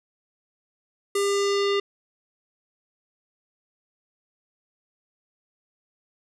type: tone with low-pass filter sweep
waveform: square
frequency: 400.6 Hz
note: G4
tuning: 38 cents sharp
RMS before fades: -23 dBFS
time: 1.15-1.8 s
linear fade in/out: 5 ms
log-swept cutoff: 10000 to 3400 Hz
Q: 2
effects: none

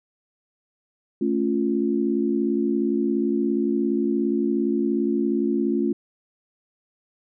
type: chord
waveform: sine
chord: A augmented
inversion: none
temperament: equal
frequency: 220 / 277.2 / 349.2 Hz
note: A3 / C#4 / E#4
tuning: 0 / 0 / 0 cents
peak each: -24 dBFS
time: 1.21-5.93 s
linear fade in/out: 5 ms
effects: none

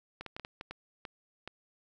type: clicks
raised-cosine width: 0.3 ms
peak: -25 dBFS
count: 9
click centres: 0.21 / 0.263 / 0.365 / 0.397 / 0.449 / 0.611 / 0.71 / 1.052 / 1.476 s
effects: none

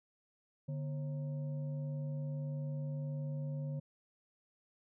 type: tone with frequency modulation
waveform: sine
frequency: 146.83 Hz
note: D3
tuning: in tune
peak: -36 dBFS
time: 0.68-3.8 s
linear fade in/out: 10 ms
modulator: 392 Hz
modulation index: 0.43
effects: none

